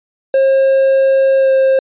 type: tone with pitch glide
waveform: triangle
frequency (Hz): 537 to 531.8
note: C5 to C5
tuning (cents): +45 to +28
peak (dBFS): -6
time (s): 0.34-1.79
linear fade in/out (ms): 2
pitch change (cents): -17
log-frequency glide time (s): 1.38-1.51
effects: resampled to 8000 Hz